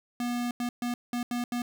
square tone bursts at uneven times, 242 Hz, B3, 35 cents flat, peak -29 dBFS, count 6, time 0.2-0.51 / 0.6-0.69 / 0.82-0.94 / 1.13-1.23 / 1.31-1.44 / 1.52-1.62 s, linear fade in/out 2 ms, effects 11-bit

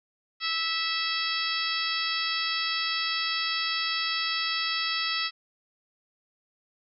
harmonic tone, 655 Hz, E5, 11 cents flat, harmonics 2 / 3 / 4 / 5 / 6 / 7 / 8, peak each -34 / -34 / -34 / -34 / -34 / -34 / -34 dBFS, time 0.4-5.31 s, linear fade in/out 50 ms, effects none

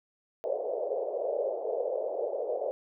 white band-pass noise, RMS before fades -32 dBFS, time 0.44-2.71 s, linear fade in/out 0 ms, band 450 to 610 Hz, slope 48 dB/octave, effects none

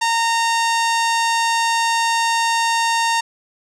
sawtooth tone with low-pass filter, 920 Hz, A#5, 23 cents flat, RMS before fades -18 dBFS, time 0.01-3.21 s, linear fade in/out 10 ms, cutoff 7300 Hz, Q 1.3, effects none

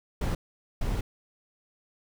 brown noise bursts at uneven times, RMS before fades -28 dBFS, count 2, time 0.21-0.35 / 0.81-1.01 s, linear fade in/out 5 ms, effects none

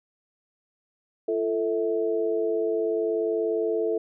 sine tone cluster, 341.1 / 441.6 / 651 Hz, F4 / A4 / E5, -41 / +6 / -22 cents, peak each -29 / -24 / -32 dBFS, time 1.28-3.98 s, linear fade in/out 5 ms, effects none

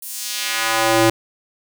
square tone with high-pass filter sweep, 112.5 Hz, A2, 39 cents sharp, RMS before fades -19 dBFS, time 0.02-1.1 s, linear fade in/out 5 ms, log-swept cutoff 12000 to 260 Hz, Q 0.91, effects none

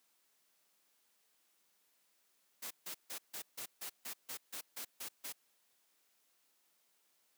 white noise bursts, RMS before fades -44 dBFS, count 12, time 2.62-5.326 s, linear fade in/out 10 ms, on 88 ms, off 150 ms, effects white hiss -75 dBFS RMS until 7.37 s + high-pass 200 Hz 12 dB/octave

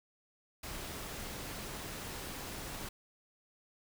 pink noise, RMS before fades -43 dBFS, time 0.63-2.89 s, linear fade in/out 5 ms, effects none

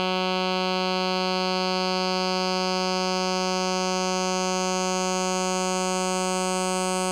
10% pulse tone with low-pass filter sweep, 185 Hz, F#3, in tune, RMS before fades -25 dBFS, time 0-7.11 s, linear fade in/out 0 ms, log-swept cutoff 3700 to 8400 Hz, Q 3.2, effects 9-bit

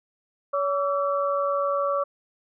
sine tone cluster, 565 / 1148 / 1336 Hz, C#5 / D6 / E6, +33 / -40 / +23 cents, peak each -24 / -26 / -32 dBFS, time 0.53-2.04 s, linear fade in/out 10 ms, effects none

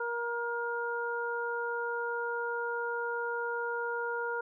harmonic tone, 472.4 Hz, A#4, 23 cents sharp, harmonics 1 / 2 / 3, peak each -35 / -37 / -35 dBFS, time 0-4.41 s, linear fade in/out 5 ms, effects none

